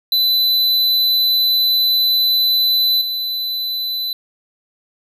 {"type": "tone with level steps", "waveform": "square", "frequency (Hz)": 4005, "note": "B7", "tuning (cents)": 23, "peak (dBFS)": [-13, -20], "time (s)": [0.12, 4.13], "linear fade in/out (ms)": 2, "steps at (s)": 3.01, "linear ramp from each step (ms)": 5, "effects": []}